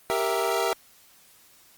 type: chord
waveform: 25% pulse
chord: E diminished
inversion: first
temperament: equal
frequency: 392 / 466.2 / 659.3 Hz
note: G4 / Bb4 / E5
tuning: 0 / 0 / 0 cents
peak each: -24 dBFS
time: 0.1-0.73 s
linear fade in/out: 0 ms
effects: white hiss -56 dBFS RMS until 1.77 s + Opus 32 kbps